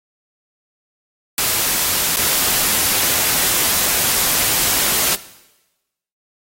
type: noise with dropouts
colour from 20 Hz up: white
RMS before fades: -17 dBFS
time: 1.38-5.15 s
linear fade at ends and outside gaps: 1 ms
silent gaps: 2.161-2.169 s
effects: noise-tail reverb RT60 1.0 s tail -17 dB re dry + AAC 48 kbps